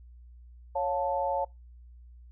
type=chord; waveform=sine; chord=Db augmented; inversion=none; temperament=equal with one note detuned; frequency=554.4 / 707.4 / 880 Hz; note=Db5 / F5 / A5; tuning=0 / +22 / 0 cents; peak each=-30 / -33 / -30 dBFS; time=0.75-1.45 s; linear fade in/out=10 ms; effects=noise-tail reverb RT60 0.2 s tail -24 dB re dry + added 60 Hz sine -48 dBFS peak until 2.31 s